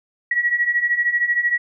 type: beating tone pair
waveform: sine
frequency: 1912 / 1925 Hz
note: A#6 / B6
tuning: +43 / -45 cents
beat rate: 13 Hz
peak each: -22 / -18 dBFS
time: 0.31-1.58 s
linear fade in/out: 5 ms
effects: none